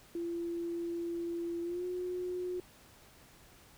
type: tone with pitch glide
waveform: sine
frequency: 340.7 to 361 Hz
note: F4 to F#4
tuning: -43 to -43 cents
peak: -34 dBFS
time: 0.15-2.6 s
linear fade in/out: 2 ms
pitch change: +100 cents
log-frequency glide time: 1.63-1.85 s
effects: pink hiss -59 dBFS RMS until 3.77 s